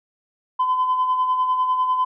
sine tone with tremolo, 1017 Hz, C6, 50 cents flat, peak -14 dBFS, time 0.59-2.05 s, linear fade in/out 10 ms, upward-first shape sine, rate 10 Hz, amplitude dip 50%, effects tanh soft clip ceiling -13 dBFS

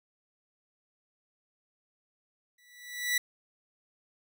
sawtooth tone with exponential growth, 1961 Hz, B6, 13 cents flat, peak -20 dBFS, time 2.58-3.18 s, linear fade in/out 5 ms, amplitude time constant 130 ms, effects none

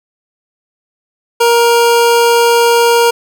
25% pulse tone, 469.9 Hz, A#4, 14 cents sharp, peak -3 dBFS, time 1.4-3.11 s, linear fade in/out 10 ms, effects none

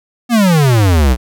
square exponential sweep, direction down, 248.9 to 58.27 Hz, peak -8 dBFS, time 0.29-1.17 s, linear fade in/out 50 ms, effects none

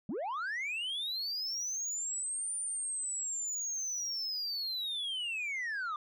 sine linear two-way sweep, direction up then down, 168.2 to 9240 to 1174 Hz, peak -31 dBFS, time 0.09-5.96 s, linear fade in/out 2 ms, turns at 2.55 s, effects tanh soft clip ceiling -33 dBFS

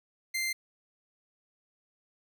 sawtooth tone, 2088 Hz, C7, 4 cents flat, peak -26 dBFS, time 0.34-0.53 s, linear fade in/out 10 ms, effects none

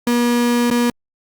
35% pulse tone with dropouts, 240 Hz, B3, 49 cents flat, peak -12 dBFS, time 0.07-0.9 s, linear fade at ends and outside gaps 2 ms, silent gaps 0.702-0.711 s, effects Opus 48 kbps

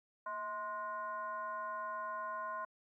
sine tone with frequency modulation, 1046.5 Hz, C6, in tune, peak -38 dBFS, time 0.26-2.65 s, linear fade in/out 5 ms, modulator 407 Hz, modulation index 0.85, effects high-pass 300 Hz 12 dB/octave + 13-bit

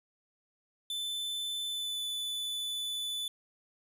45% pulse tone with pitch glide, 3520 to 3486 Hz, A7 to A7, 0 to -17 cents, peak -33 dBFS, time 0.9-3.28 s, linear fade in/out 2 ms, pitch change -17 cents, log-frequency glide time 1.67-2.02 s, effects resampled to 32000 Hz

